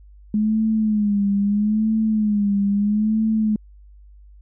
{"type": "tone with vibrato", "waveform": "sine", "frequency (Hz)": 209.9, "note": "G#3", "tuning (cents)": 19, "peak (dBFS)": -16, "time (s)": [0.34, 3.56], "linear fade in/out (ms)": 2, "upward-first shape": "sine", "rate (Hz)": 0.77, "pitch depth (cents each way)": 83, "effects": ["added 50 Hz sine -43 dBFS peak until 4.41 s"]}